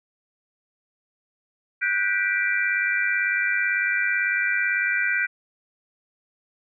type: chord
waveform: sine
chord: G major seventh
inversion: third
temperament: just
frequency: 1470 / 1568 / 1960 / 2352 Hz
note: F#6 / G6 / B6 / D7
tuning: -12 / 0 / -14 / +2 cents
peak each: -26 dBFS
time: 1.81-5.27 s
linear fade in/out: 20 ms
effects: none